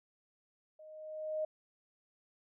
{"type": "tone with level ramp", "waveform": "sine", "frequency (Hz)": 621, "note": "D#5", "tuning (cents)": -3, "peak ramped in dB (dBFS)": [-52, -31], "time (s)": [0.79, 1.45], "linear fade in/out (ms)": 5, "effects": []}